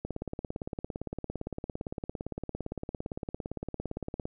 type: click train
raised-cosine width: 2 ms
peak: -21 dBFS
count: 75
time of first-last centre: 0.05-4.255 s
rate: 17.6 Hz
effects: none